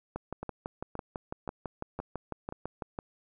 two click trains, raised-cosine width 1 ms, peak -23 / -21 dBFS, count 5 / 18, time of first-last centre 0.43-2.524 / 0.16-2.989 s, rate 1.91 / 6.01 Hz, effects none

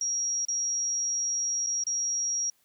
sine tone with dropouts, 5660 Hz, F8, 22 cents sharp, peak -26 dBFS, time 0.01-2.5 s, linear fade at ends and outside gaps 2 ms, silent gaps 0.451-0.484 / 1.664-1.669 / 1.838-1.867 s, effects white hiss -68 dBFS RMS until 2.64 s

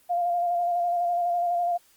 sine tone with vibrato, 698.5 Hz, F5, in tune, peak -22 dBFS, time 0.09-1.78 s, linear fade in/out 20 ms, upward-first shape square, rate 12 Hz, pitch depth 22 cents each way, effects white hiss -60 dBFS RMS until 1.96 s + Opus 32 kbps

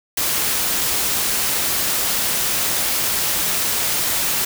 white noise, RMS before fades -20 dBFS, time 0.17-4.45 s, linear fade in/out 5 ms, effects none

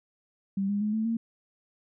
sine tone with pitch steps, 195.7 / 203.4 / 211.4 / 219.8 / 228.5 Hz, G3 / G#3 / G#3 / A3 / A#3, -3 / -36 / +31 / -2 / -34 cents, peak -25 dBFS, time 0.57-1.17 s, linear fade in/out 5 ms, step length 120 ms, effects none

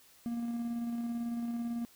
triangle tone with tremolo, 235 Hz, A#3, 14 cents sharp, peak -30 dBFS, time 0.26-1.85 s, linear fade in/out 0 ms, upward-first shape square, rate 18 Hz, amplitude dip 25%, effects white hiss -61 dBFS RMS until 1.95 s

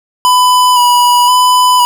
square tone with vibrato, 987.8 Hz, B5, in tune, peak -6 dBFS, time 0.25-1.85 s, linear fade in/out 0 ms, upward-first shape square, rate 0.97 Hz, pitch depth 20 cents each way, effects none

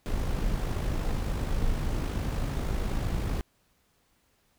brown noise with amplitude modulation, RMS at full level -27 dBFS, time 0.06-3.41 s, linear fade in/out 0 ms, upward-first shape sine, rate 52.6 Hz, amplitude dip 40%, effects pink hiss -69 dBFS RMS until 4.58 s

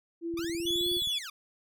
sine tone with pitch glide, 336 to 353.1 Hz, E4 to F4, +33 to +19 cents, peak -31 dBFS, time 0.21-1.01 s, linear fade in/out 50 ms, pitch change +86 cents, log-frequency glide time 0.56-0.89 s
click train, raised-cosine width 5 ms, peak -36 dBFS, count 15, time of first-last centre 0.34-1.073 s, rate 19.1 Hz
15% pulse linear two-way sweep, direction up then down, 1138 to 4699 to 1138 Hz, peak -32 dBFS, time 0.37-1.3 s, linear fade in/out 5 ms, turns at 0.94 s
sine tone, 3411 Hz, G#7, 46 cents sharp, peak -28 dBFS, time 0.66-1.19 s, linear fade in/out 10 ms
effects none

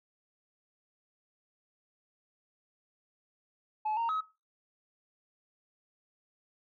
sine tone with pitch steps, 859 / 924 / 1276 Hz, A5 / A#5 / D#6, -42 / -16 / +43 cents, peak -27 dBFS, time 3.85-4.21 s, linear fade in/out 10 ms, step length 120 ms, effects noise-tail reverb RT60 0.3 s tail -20 dB re dry + tanh soft clip ceiling -27 dBFS

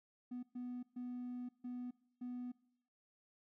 triangle tone bursts at uneven times, 247 Hz, B3, in tune, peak -39 dBFS, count 5, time 0.31-0.43 / 0.55-0.83 / 0.96-1.49 / 1.64-1.91 / 2.21-2.52 s, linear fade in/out 10 ms, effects noise-tail reverb RT60 0.7 s tail -23 dB re dry + tanh soft clip ceiling -37 dBFS

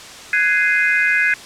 sine chord, Ab dominant seventh, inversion third, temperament just, 1495.1 / 1661.2 / 2077 / 2492 Hz, Gb6 / Ab6 / C7 / Eb7, +18 / 0 / -13 / +2 cents, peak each -21 / -17 / -18 / -21 dBFS, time 0.33-1.34 s, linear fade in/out 2 ms, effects white hiss -36 dBFS RMS until 1.45 s + low-pass 7000 Hz 12 dB/octave

